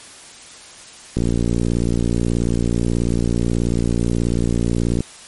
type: click train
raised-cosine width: 3 ms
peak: -6 dBFS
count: 225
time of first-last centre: 1.17-5.006 s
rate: 58.4 Hz
effects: white hiss -40 dBFS RMS until 5.27 s + MP3 48 kbps